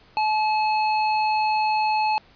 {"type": "tone", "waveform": "square", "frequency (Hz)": 860, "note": "A5", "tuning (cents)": -40, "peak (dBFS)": -20, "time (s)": [0.17, 2.18], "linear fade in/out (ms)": 0, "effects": ["pink hiss -54 dBFS RMS until 2.35 s", "resampled to 11025 Hz"]}